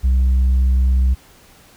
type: tone with tanh clipping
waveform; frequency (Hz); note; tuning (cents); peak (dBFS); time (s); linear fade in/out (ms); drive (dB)
triangle; 64.3; C2; -30; -12; 0.03-1.15; 20; 7
effects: pink hiss -48 dBFS RMS until 1.76 s